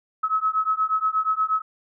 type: beating tone pair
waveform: sine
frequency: 1283 / 1291.4 Hz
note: E6 / E6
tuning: -47 / -36 cents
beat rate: 8.4 Hz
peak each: -23 dBFS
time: 0.23-1.62 s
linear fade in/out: 10 ms
effects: none